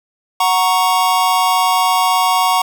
square chord, F# major, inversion none, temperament equal, 740 / 932.3 / 1108.7 Hz, F#5 / A#5 / C#6, 0 / 0 / 0 cents, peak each -17 dBFS, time 0.4-2.62 s, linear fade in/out 5 ms, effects none

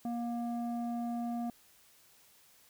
square tone with low-pass filter, 236.7 Hz, A#3, 27 cents sharp, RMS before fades -36 dBFS, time 0.05-1.5 s, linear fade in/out 2 ms, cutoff 650 Hz, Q 2, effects white hiss -63 dBFS RMS until 2.69 s

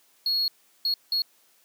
triangle tone bursts at uneven times, 4320 Hz, C#8, 45 cents flat, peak -21 dBFS, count 3, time 0.26-0.48 / 0.85-0.94 / 1.12-1.22 s, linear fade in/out 2 ms, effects white hiss -62 dBFS RMS until 1.64 s + high-pass 200 Hz 12 dB/octave

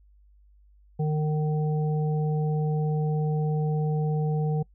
harmonic tone, 152.8 Hz, D#3, 31 cents flat, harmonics 1 / 3 / 5, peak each -23 / -32 / -37 dBFS, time 0.99-4.63 s, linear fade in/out 10 ms, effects noise-tail reverb RT60 0.1 s tail -24 dB re dry + added 50 Hz sine -54 dBFS peak until 4.74 s

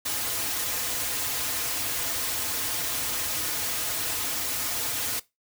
white noise with comb filter, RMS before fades -29 dBFS, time 0.05-5.2 s, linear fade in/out 10 ms, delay 5.2 ms, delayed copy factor -1, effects noise-tail reverb RT60 0.2 s tail -19 dB re dry

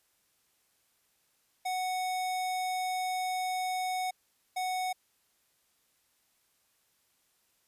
square tone bursts at uneven times, 740 Hz, F#5, in tune, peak -31 dBFS, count 2, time 1.65-4.11 / 4.56-4.93 s, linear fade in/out 10 ms, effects white hiss -72 dBFS RMS until 7.67 s + resampled to 32000 Hz

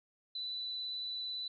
sine tone with vibrato, 3987 Hz, B7, 16 cents sharp, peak -37 dBFS, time 0.35-1.48 s, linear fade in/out 5 ms, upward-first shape square, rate 18 Hz, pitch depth 13 cents each way, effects none

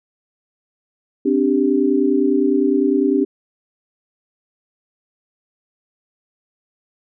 sine chord, C suspended second, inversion none, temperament equal with one note detuned, 261.6 / 291.5 / 392 Hz, C4 / D4 / G4, 0 / -13 / 0 cents, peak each -18 / -17 / -18 dBFS, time 1.25-3.25 s, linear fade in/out 10 ms, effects none

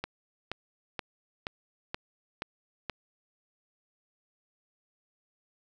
click train, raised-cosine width 0.3 ms, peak -17 dBFS, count 7, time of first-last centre 0.04-2.897 s, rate 2.1 Hz, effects none

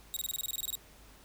10% pulse tone bursts, 3797 Hz, A#7, 31 cents sharp, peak -25 dBFS, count 13, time 0.14-0.753 s, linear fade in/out 0 ms, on 25 ms, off 24 ms, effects added 50 Hz sine -58 dBFS peak until 1.24 s + pink hiss -58 dBFS RMS until 1.24 s

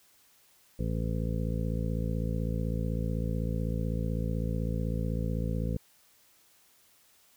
harmonic tone, 55.9 Hz, A1, 28 cents sharp, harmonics 1 / 2 / 3 / 4 / 5 / 7 / 8 / 9, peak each -32 / -34 / -34 / -38 / -43 / -48 / -44 / -42 dBFS, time 0.79-5.77 s, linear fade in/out 5 ms, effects white hiss -63 dBFS RMS until 7.36 s

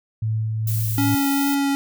sine tone with tremolo, 110 Hz, A2, in tune, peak -19 dBFS, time 0.22-1.15 s, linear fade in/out 5 ms, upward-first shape sine, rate 2.4 Hz, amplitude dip 25%
violet noise, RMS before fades -29 dBFS, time 0.67-1.55 s, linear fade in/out 5 ms
square tone with vibrato, 279.4 Hz, C#4, 14 cents sharp, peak -19 dBFS, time 0.98-1.75 s, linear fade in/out 0 ms, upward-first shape triangle, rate 2.4 Hz, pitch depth 11 cents each way
effects none

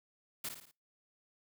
white noise with echo, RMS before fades -39 dBFS, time 0.44-0.49 s, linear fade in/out 5 ms, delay 56 ms, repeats 4, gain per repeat -6 dB, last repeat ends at 0.714 s, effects noise-tail reverb RT60 0.3 s tail -26 dB re dry

